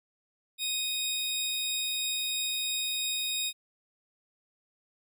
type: tone pair together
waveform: sawtooth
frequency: 2489 / 3732 Hz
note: D#7 / A#7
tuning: 0 / +1 cents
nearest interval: perfect fifth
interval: 701 cents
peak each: -34 / -27 dBFS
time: 0.58-3.53 s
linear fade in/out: 50 ms
effects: none